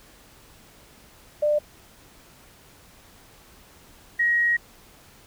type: tone pair in turn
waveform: sine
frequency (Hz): 596 / 1892.2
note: D5 / A#6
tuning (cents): +25 / +25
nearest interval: octave + minor sixth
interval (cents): 2000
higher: second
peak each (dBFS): -18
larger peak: neither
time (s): 1.42-1.59 / 4.19-4.57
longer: second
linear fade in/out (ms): 10
effects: pink hiss -52 dBFS RMS until 5.26 s